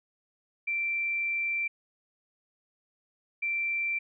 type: tone pair in turn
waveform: sine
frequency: 2349 / 2349 Hz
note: D7 / D7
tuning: 0 / 0 cents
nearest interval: unison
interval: 0 cents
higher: neither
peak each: -27 dBFS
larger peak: neither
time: 0.67-1.68 / 3.42-3.99 s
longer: first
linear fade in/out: 10 ms
effects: none